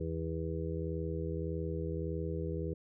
harmonic tone, 81.7 Hz, E2, 15 cents flat, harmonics 1 / 2 / 4 / 5 / 6, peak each -38 / -39 / -42 / -41 / -42 dBFS, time 0-2.74 s, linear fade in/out 10 ms, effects none

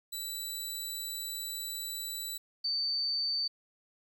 15% pulse / sine tone pair in turn, 3957 / 4571 Hz, B7 / D8, +3 / -48 cents, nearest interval major second, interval 249 cents, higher second, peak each -29 / -29 dBFS, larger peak neither, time 0.12-2.38 / 2.64-3.48 s, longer first, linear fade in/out 10 ms, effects 11-bit

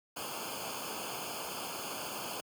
pink noise with comb filter, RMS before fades -40 dBFS, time 0.16-2.41 s, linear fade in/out 10 ms, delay 0.52 ms, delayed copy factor -1, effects high-pass 100 Hz 12 dB/octave

